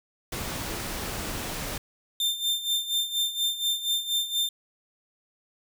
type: noise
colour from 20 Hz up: pink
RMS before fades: -33 dBFS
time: 0.32-1.78 s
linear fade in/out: 5 ms
type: tone with tremolo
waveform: 40% pulse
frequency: 3589 Hz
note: A7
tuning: 34 cents sharp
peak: -21 dBFS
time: 2.2-4.49 s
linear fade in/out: 2 ms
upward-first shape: sine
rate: 4.2 Hz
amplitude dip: 75%
effects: none